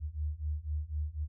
sine beating tone pair, 73.6 / 77.6 Hz, D2 / D#2, +4 / -4 cents, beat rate 4 Hz, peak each -36 / -35 dBFS, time 0-1.28 s, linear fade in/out 50 ms, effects none

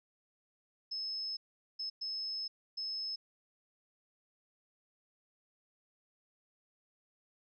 sine tone bursts at uneven times, 5200 Hz, E8, 24 cents flat, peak -36 dBFS, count 4, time 0.91-1.37 / 1.79-1.9 / 2.01-2.48 / 2.77-3.16 s, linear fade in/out 10 ms, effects none

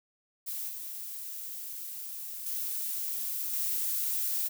violet noise with level steps, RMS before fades -36 / -40 / -34 / -31 dBFS, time 0.46-4.49 s, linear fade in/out 20 ms, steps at 0.69 / 2.46 / 3.53 s, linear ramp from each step 2 ms, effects none

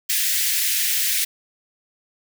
white high-pass noise, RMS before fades -21 dBFS, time 0.09-1.25 s, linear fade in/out 10 ms, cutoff 1700 Hz, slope 48 dB/octave, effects none

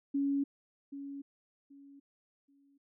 sine tone with echo, 279.4 Hz, C#4, 14 cents sharp, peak -28 dBFS, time 0.14-0.44 s, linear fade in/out 10 ms, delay 780 ms, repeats 3, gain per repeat -12 dB, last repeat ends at 2.78 s, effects none

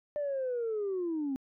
sine linear sweep, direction down, 596 to 260 Hz, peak -29 dBFS, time 0.16-1.36 s, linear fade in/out 0 ms, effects tanh soft clip ceiling -27 dBFS

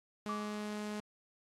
sawtooth tone, 210 Hz, G#3, 19 cents sharp, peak -34 dBFS, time 0.26-1 s, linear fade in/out 0 ms
sine tone with exponential decay, 1162 Hz, D6, 19 cents flat, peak -35 dBFS, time 0.29-0.89 s, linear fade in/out 1 ms, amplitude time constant 130 ms
effects low-pass 9000 Hz 12 dB/octave + AAC 64 kbps

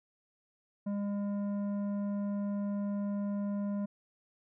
sine tone with tanh clipping, 202.6 Hz, G#3, 43 cents flat, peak -33 dBFS, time 0.86-3.86 s, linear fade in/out 10 ms, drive 10 dB, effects none

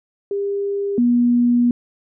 sine tone pair in turn, 400.8 / 241.4 Hz, G4 / B3, +38 / -39 cents, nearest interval major sixth, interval 877 cents, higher first, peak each -19 / -12 dBFS, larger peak second, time 0.31-0.98 / 0.98-1.71 s, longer second, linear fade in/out 2 ms, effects none

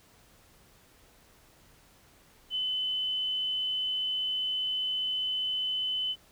sine tone, 3025 Hz, F#7, 38 cents sharp, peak -28 dBFS, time 2.5-6.16 s, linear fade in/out 50 ms, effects pink hiss -60 dBFS RMS until 6.31 s

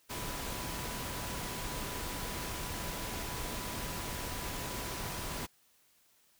sine tone in noise, 987.8 Hz, B5, in tune, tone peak -48 dBFS, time 0.09-5.47 s, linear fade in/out 20 ms, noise pink, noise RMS -39 dBFS, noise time 0.09-5.47 s, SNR -12 dB, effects white hiss -68 dBFS RMS until 6.39 s

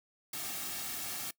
white noise with comb filter, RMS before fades -39 dBFS, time 0.33-1.31 s, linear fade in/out 5 ms, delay 2 ms, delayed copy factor -0.6, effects noise-tail reverb RT60 0.1 s tail -22 dB re dry

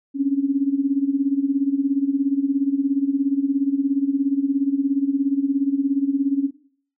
sine tone with tremolo, 277.2 Hz, C#4, in tune, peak -14 dBFS, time 0.14-6.51 s, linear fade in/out 50 ms, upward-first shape sine, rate 17 Hz, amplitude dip 80%, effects noise-tail reverb RT60 0.5 s tail -17 dB re dry

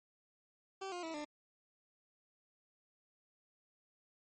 20% pulse tone with pitch steps, 386.2 / 354.1 / 324.8 / 297.8 Hz, G4 / F4 / E4 / D4, -26 / +24 / -26 / +24 cents, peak -36 dBFS, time 0.81-1.25 s, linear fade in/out 10 ms, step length 110 ms, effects MP3 32 kbps

